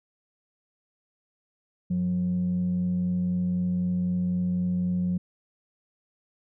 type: tone pair together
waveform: sine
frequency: 96.1 / 180 Hz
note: G2 / F#3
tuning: -34 / -47 cents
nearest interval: major seventh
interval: 1087 cents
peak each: -34 / -22 dBFS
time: 1.9-5.18 s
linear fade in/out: 10 ms
effects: tanh soft clip ceiling -20 dBFS